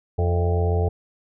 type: harmonic tone with a mistuned harmonic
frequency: 87.31 Hz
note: F2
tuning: in tune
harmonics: 1 / 2 / 4 / 5 / 6 / 7 / 8 / 9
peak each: -19 / -32 / -35 / -26 / -39 / -34 / -33 / -33 dBFS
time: 0.18-0.89 s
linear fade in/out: 10 ms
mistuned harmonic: 8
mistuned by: -28 cents
effects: none